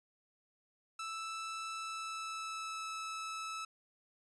sawtooth tone with pitch glide, 1318.5 to 1306.4 Hz, E6 to E6, 0 to -16 cents, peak -36 dBFS, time 0.99-3.65 s, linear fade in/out 5 ms, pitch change -16 cents, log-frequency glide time 1.74-2.88 s, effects resampled to 22050 Hz

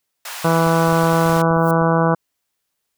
pink high-pass noise, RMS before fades -31 dBFS, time 0.25-1.42 s, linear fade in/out 5 ms, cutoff 760 Hz, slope 24 dB/octave
harmonic tone, 164.81 Hz, E3, in tune, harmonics 1 / 2 / 3 / 4 / 5 / 6 / 7 / 8 / 9, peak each -17 / -23 / -20 / -22 / -24 / -23 / -24 / -29 / -27 dBFS, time 0.44-2.15 s, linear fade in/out 10 ms
clicks, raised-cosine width 5 ms, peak -25 dBFS, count 12, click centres 0.667 / 0.882 / 0.926 / 1.034 / 1.131 / 1.261 / 1.296 / 1.329 / 1.365 / 1.51 / 1.567 / 1.816 s
violet noise with exponential growth, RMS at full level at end -30 dBFS, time 1.52-1.71 s, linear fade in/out 2 ms, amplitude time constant 40 ms
effects white hiss -75 dBFS RMS until 2.97 s

